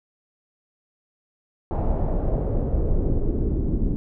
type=noise with low-pass filter sweep; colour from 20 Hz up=brown; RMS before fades=-22 dBFS; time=1.71-3.96 s; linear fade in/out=0 ms; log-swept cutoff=780 to 300 Hz; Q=2.1; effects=none